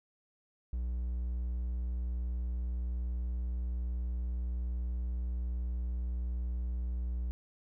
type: tone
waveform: triangle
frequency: 60.6 Hz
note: B1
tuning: 32 cents flat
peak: -30 dBFS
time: 0.73-7.31 s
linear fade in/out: 0 ms
effects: none